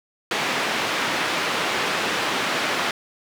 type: band-pass noise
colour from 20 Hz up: white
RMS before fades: -24 dBFS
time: 0.31-2.91 s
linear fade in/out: 2 ms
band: 190 to 2600 Hz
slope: 12 dB/octave
effects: none